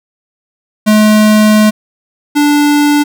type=tone pair in turn; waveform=square; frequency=213.6 / 292.7 Hz; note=G#3 / D4; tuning=+49 / -6 cents; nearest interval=perfect fourth; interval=545 cents; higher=second; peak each=-5 / -7 dBFS; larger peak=first; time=0.86-1.71 / 2.35-3.04 s; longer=first; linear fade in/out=20 ms; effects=none